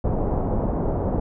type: low-pass noise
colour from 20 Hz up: pink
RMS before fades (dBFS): -23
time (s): 0.04-1.2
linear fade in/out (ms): 5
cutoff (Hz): 810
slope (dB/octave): 24
effects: none